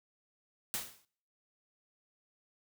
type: noise with exponential decay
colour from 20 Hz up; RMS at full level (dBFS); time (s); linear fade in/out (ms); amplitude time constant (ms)
white; -33; 0.74-1.05; 0; 66
effects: noise-tail reverb RT60 0.6 s tail -25 dB re dry